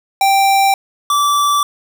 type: tone pair in turn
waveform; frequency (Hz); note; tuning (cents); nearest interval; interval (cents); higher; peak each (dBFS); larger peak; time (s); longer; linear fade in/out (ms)
square; 784 / 1160.9; G5 / D6; 0 / -20; perfect fifth; 680; second; -10 / -12; first; 0.21-0.74 / 1.1-1.63; neither; 2
effects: none